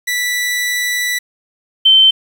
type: tone pair in turn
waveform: sawtooth / sine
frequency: 1968 / 3095 Hz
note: B6 / G7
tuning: -7 / -23 cents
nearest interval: minor sixth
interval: 784 cents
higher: second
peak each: -12 / -5 dBFS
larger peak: second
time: 0.07-1.19 / 1.85-2.11 s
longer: first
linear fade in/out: 10 ms
effects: 7-bit